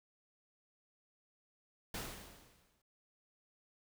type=noise with exponential decay; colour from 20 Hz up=pink; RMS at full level=-40 dBFS; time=1.94-2.82 s; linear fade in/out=5 ms; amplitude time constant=190 ms; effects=none